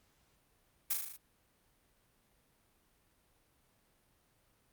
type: noise with echo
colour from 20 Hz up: blue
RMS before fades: -31 dBFS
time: 0.9-0.94 s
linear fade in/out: 10 ms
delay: 38 ms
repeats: 6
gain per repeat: -3 dB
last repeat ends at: 1.168 s
effects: pink hiss -72 dBFS RMS until 4.72 s + Opus 48 kbps